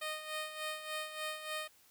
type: tone with tremolo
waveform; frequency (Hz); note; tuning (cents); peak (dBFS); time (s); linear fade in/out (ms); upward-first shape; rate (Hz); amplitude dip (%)
10% pulse; 618; D#5; -12; -28; 0.01-1.68; 10; sine; 3.4; 65
effects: white hiss -65 dBFS RMS until 1.9 s